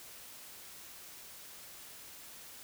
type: silence
effects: white hiss -51 dBFS RMS until 2.63 s